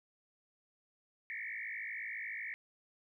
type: tone with frequency modulation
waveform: sine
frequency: 2032 Hz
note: B6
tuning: 49 cents sharp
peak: -39 dBFS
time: 1.3-2.54 s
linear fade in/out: 0 ms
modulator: 54 Hz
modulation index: 4.7
effects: 13-bit